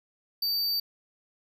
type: tone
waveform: square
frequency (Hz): 4619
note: D8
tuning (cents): -30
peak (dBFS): -26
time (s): 0.42-0.8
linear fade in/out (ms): 5
effects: none